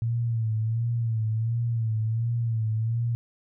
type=tone with vibrato; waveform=sine; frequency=113.7 Hz; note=A#2; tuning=43 cents flat; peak=-23 dBFS; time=0.02-3.15 s; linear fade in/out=0 ms; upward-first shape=sine; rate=1.4 Hz; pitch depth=65 cents each way; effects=none